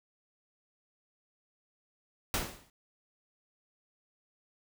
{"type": "noise with exponential decay", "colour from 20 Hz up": "pink", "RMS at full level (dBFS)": -28, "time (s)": [2.34, 2.7], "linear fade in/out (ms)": 1, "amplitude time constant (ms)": 77, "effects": []}